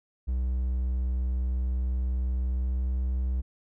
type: tone with pitch glide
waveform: triangle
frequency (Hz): 62.9 to 63.59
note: B1 to C2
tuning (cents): +32 to -49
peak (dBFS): -23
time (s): 0.27-3.42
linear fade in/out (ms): 20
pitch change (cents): +19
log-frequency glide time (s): 2.42-2.88
effects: none